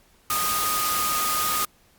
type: tone in noise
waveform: sine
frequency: 1238 Hz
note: D#6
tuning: 9 cents flat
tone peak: -25 dBFS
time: 0.3-1.65 s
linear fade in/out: 2 ms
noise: white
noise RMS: -26 dBFS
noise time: 0.3-1.65 s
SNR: -2 dB
effects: pink hiss -59 dBFS RMS until 1.98 s + Opus 48 kbps